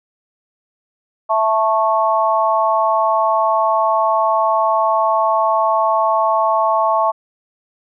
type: chord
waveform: sine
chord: A major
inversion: second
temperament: just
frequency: 660 / 880 / 1100 Hz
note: E5 / A5 / C#6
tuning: +2 / 0 / -14 cents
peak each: -17 dBFS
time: 1.29-7.12 s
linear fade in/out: 20 ms
effects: none